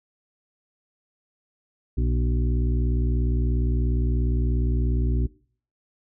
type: harmonic tone with a mistuned harmonic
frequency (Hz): 60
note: B1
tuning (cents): -49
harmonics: 1 / 2 / 4 / 5 / 6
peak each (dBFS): -21 / -27 / -33 / -35 / -37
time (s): 1.97-5.27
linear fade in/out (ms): 10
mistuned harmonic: 6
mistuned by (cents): +80
effects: noise-tail reverb RT60 0.5 s tail -21 dB re dry